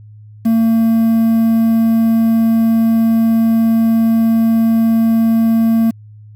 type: tone with quantisation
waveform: triangle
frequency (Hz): 226.4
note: A3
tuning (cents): +50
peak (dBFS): -7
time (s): 0.45-5.91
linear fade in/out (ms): 10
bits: 6
effects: added 106 Hz sine -35 dBFS peak until 6.35 s